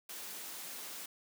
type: high-pass noise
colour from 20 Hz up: white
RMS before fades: -45 dBFS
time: 0.09-1.06 s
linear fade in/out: 5 ms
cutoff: 170 Hz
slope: 24 dB/octave
effects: none